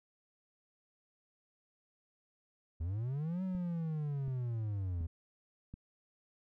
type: linear two-way sweep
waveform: triangle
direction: up then down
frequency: 76 to 190 to 79.6 Hz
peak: -32 dBFS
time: 2.8-5.07 s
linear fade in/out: 10 ms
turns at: 3.43 s
type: click train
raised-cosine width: 5 ms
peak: -34 dBFS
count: 4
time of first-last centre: 3.55-5.74 s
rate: 1.37 Hz
effects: none